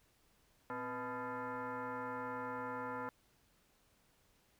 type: tone with frequency modulation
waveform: sine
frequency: 257.6 Hz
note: C4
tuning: 27 cents flat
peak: -39 dBFS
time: 0.7-3.09 s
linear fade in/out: 0 ms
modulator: 375 Hz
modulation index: 3.5
effects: pink hiss -72 dBFS RMS until 4.59 s